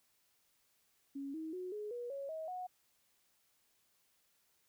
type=tone with pitch steps; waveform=sine; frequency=277.2 / 318.4 / 365.8 / 420.2 / 482.6 / 554.4 / 636.8 / 731.5 Hz; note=C#4 / D#4 / F#4 / G#4 / B4 / C#5 / D#5 / F#5; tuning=0 / +40 / -20 / +20 / -40 / 0 / +40 / -20 cents; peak=-40 dBFS; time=1.15-2.67 s; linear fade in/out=10 ms; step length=190 ms; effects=white hiss -75 dBFS RMS until 4.68 s